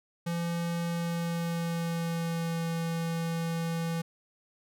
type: tone with pitch glide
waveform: square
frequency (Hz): 170 to 166.12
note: F3 to E3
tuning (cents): -46 to +14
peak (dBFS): -30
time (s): 0.26-4.02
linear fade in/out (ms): 10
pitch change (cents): -40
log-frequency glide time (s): 0.88-2.67
effects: none